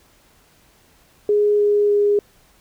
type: tone with pitch steps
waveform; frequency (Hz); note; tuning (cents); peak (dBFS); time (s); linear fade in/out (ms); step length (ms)
sine; 415.3 / 412.9 / 410.5; G#4 / G#4 / G#4; 0 / -10 / -20; -13; 1.29-2.19; 2; 300
effects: pink hiss -55 dBFS RMS until 2.6 s